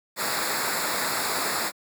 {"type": "noise with comb filter", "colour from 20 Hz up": "pink", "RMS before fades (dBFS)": -27, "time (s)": [0.16, 1.72], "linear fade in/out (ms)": 50, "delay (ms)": 0.33, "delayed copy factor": -0.8, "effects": ["high-pass 150 Hz 12 dB/octave"]}